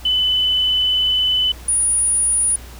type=tone pair in turn; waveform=sine; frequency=3008 / 9672 Hz; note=F#7 / D9; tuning=+28 / +50 cents; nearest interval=octave + minor sixth; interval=2022 cents; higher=second; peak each=-14 dBFS; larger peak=neither; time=0.05-1.52 / 1.68-2.56 s; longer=first; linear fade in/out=5 ms; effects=added 60 Hz sine -35 dBFS peak until 2.79 s + pink hiss -41 dBFS RMS until 2.79 s